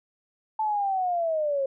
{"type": "linear sweep", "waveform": "sine", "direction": "down", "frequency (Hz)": [880, 532], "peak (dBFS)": -23, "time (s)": [0.59, 1.66], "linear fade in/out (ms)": 5, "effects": []}